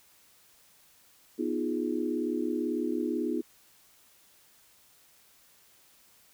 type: chord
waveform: sine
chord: F half-diminished seventh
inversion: second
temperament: equal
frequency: 246.9 / 311.1 / 349.2 / 415.3 Hz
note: Cb4 / Eb4 / F4 / Ab4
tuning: 0 / 0 / 0 / 0 cents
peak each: -33 / -32 / -33 / -36 dBFS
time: 1.38-3.42 s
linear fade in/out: 20 ms
effects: white hiss -61 dBFS RMS until 6.33 s